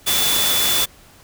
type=tone in noise; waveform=sine; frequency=3471 Hz; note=A7; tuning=24 cents flat; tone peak=-20 dBFS; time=0.06-0.86 s; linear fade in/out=20 ms; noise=white; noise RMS=-19 dBFS; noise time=0.06-0.86 s; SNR=-4 dB; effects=pink hiss -48 dBFS RMS until 1.23 s